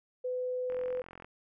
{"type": "tone", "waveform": "sine", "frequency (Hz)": 503, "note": "B4", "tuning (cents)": 32, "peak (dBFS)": -31, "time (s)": [0.24, 1.02], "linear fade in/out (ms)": 10}
{"type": "click train", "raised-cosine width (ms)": 0.5, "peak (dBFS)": -32, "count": 25, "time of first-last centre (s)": [0.7, 1.245], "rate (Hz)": 44}
{"effects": []}